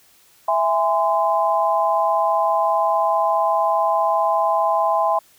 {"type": "chord", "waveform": "sine", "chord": "E augmented", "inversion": "none", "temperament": "just", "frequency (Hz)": [659.3, 824.1, 1030.1], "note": ["E5", "G#5", "B#5"], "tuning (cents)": [0, -14, -27], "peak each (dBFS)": -20, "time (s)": [0.48, 5.19], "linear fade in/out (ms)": 5, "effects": ["white hiss -54 dBFS RMS until 5.38 s"]}